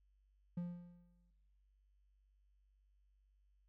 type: tone with exponential decay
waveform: triangle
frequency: 174.9 Hz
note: F3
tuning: 3 cents sharp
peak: -35 dBFS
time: 0.57-1.31 s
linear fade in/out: 5 ms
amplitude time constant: 160 ms
effects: noise-tail reverb RT60 1.0 s tail -20 dB re dry + added 49 Hz sine -70 dBFS peak until 3.68 s